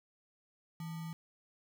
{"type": "tone with sample-and-hold", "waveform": "sine", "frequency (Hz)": 163.1, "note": "E3", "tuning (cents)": -18, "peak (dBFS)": -39, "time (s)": [0.8, 1.13], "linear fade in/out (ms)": 2, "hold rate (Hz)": 1050, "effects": []}